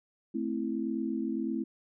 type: chord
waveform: sine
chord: A minor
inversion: none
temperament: equal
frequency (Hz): 220 / 261.6 / 329.6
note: A3 / C4 / E4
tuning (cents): 0 / 0 / 0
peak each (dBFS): -34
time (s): 0.34-1.64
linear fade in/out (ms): 10
effects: none